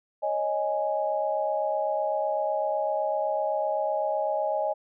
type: chord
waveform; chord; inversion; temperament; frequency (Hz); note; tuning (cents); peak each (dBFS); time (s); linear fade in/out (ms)
sine; C# suspended second; none; equal; 554.4 / 622.3 / 830.6; C#5 / D#5 / G#5; 0 / 0 / 0; -31 / -27 / -29; 0.22-4.74; 20
effects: none